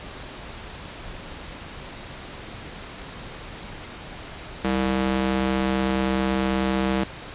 square tone with high-pass filter, 65.41 Hz, C2, in tune, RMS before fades -23 dBFS, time 4.64-7.04 s, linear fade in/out 5 ms, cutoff 190 Hz, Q 0.97, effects pink hiss -38 dBFS RMS until 7.34 s + resampled to 8000 Hz

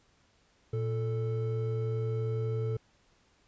triangle tone pair together, 116.26 / 440.6 Hz, A#2 / A4, -4 / +2 cents, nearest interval octave + major seventh, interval 2306 cents, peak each -28 / -33 dBFS, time 0.73-2.77 s, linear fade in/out 5 ms, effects pink hiss -67 dBFS RMS until 3.47 s + resampled to 16000 Hz

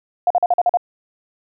sine tone bursts, 710 Hz, F5, 28 cents sharp, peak -11 dBFS, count 7, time 0.27-0.772 s, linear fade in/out 2 ms, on 34 ms, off 44 ms, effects none

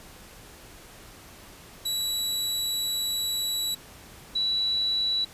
sawtooth / sine tone pair in turn, 3921 / 3935 Hz, B7 / B7, -13 / -7 cents, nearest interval unison, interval 6 cents, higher second, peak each -23 dBFS, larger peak neither, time 1.85-3.75 / 4.35-5.25 s, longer first, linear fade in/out 10 ms, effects pink hiss -48 dBFS RMS until 5.33 s + resampled to 32000 Hz

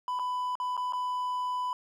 triangle tone with dropouts, 997 Hz, B5, 16 cents sharp, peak -27 dBFS, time 0.08-1.73 s, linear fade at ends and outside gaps 1 ms, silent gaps 0.19-0.195 / 0.554-0.6 / 0.768-0.776 / 0.924-0.933 s, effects none

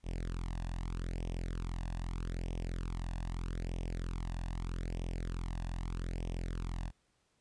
sawtooth tone with flanger, 43 Hz, F1, 26 cents flat, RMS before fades -38 dBFS, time 0.03-6.92 s, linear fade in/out 50 ms, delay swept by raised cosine 0.34 to 1.14 ms, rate 0.8 Hz, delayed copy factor +0.9, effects pink hiss -75 dBFS RMS until 7.4 s + resampled to 22050 Hz

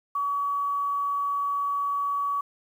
sine tone, 1134 Hz, C#6, 39 cents sharp, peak -24 dBFS, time 0.15-2.41 s, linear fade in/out 5 ms, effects 9-bit

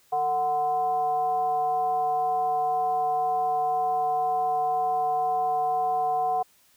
sine tone with frequency modulation, 740 Hz, F#5, in tune, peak -22 dBFS, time 0.12-6.43 s, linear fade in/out 10 ms, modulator 289 Hz, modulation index 0.52, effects white hiss -61 dBFS RMS until 6.76 s

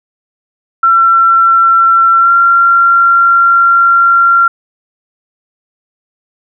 sine tone with pitch glide, 1353 to 1375.9 Hz, E6 to F6, +45 to -26 cents, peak -4 dBFS, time 0.83-4.48 s, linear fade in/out 5 ms, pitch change +29 cents, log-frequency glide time 2.19-2.3 s, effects none

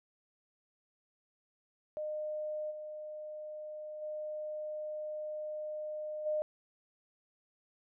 sine tone with level steps, 610 Hz, D#5, 34 cents flat, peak -35 / -41 / -37 / -30 dBFS, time 1.97-6.42 s, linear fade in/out 0 ms, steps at 2.7 / 4.01 / 6.25 s, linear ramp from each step 20 ms, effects none

